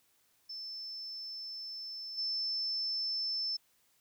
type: tone with level steps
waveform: sine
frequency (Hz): 5290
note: E8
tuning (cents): +5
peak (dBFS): -40 / -32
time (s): 0.49-3.57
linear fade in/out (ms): 10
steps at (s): 2.17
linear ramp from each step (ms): 20
effects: white hiss -71 dBFS RMS until 4 s